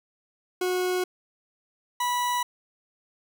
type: tone pair in turn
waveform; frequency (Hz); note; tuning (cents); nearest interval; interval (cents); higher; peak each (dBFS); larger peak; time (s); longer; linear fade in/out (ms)
40% pulse; 364.9 / 979.8; F#4 / B5; -24 / -14; octave + perfect fourth; 1710; second; -23; neither; 0.61-1.04 / 2-2.43; neither; 5
effects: none